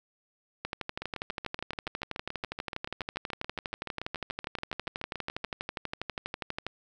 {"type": "two click trains", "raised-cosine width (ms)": 0.3, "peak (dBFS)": [-20, -17], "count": [32, 75], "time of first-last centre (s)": [[1.02, 5.442], [0.65, 6.666]], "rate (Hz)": [7.01, 12.3], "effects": []}